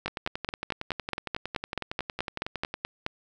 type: two click trains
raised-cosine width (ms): 0.3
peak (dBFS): -12 / -16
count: 15 / 30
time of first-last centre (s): 0.06-3.064 / 0.08-2.741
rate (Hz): 4.66 / 10.9
effects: none